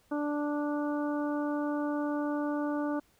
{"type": "harmonic tone", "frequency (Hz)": 293.7, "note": "D4", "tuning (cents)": 0, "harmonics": [1, 2, 3, 4, 5], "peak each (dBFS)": [-30, -36, -40, -42, -44], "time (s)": [0.11, 3], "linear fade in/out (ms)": 10, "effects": ["pink hiss -67 dBFS RMS until 3.19 s"]}